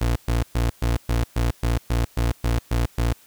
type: tone bursts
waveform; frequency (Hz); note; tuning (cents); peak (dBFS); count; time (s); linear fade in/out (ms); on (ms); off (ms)
30% pulse; 58.27; A#1; 0; -16; 12; 0.01-3.13; 5; 150; 120
effects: white hiss -53 dBFS RMS until 3.26 s